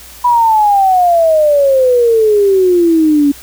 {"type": "exponential sweep", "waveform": "sine", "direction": "down", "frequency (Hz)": [987.8, 280.3], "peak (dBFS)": -6, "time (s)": [0.24, 3.32], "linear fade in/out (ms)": 10, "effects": ["added 60 Hz sine -40 dBFS peak until 3.42 s", "white hiss -35 dBFS RMS until 3.42 s"]}